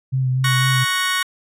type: tone with vibrato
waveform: sine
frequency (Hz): 130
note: C3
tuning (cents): -11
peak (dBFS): -16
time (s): 0.12-0.85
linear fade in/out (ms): 20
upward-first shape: sine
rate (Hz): 4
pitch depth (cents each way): 25
type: chord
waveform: 25% pulse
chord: F# major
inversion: second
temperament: equal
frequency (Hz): 1108.7 / 1480 / 1864.7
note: C#6 / F#6 / A#6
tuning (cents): 0 / 0 / 0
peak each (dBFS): -19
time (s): 0.44-1.23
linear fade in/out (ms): 5
effects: resampled to 32000 Hz